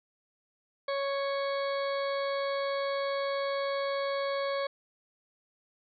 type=harmonic tone; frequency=554.4 Hz; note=C#5; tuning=in tune; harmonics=1 / 2 / 3 / 4 / 6 / 7 / 8; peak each=-30 / -36 / -42 / -42 / -46 / -49 / -45 dBFS; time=0.88-4.67 s; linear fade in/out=5 ms; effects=none